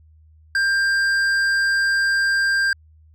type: tone with hard clipping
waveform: sine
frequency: 1590 Hz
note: G6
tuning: 24 cents sharp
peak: -18 dBFS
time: 0.55-2.73 s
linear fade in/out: 2 ms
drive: 8 dB
effects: added 78 Hz sine -48 dBFS peak until 3.14 s